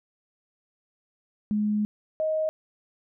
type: tone pair in turn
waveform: sine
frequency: 210.2 / 627 Hz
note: G#3 / D#5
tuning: +21 / +13 cents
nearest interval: octave + perfect fifth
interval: 1892 cents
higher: second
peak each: -22 / -23 dBFS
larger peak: first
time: 1.51-1.85 / 2.2-2.49 s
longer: first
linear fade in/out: 0 ms
effects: none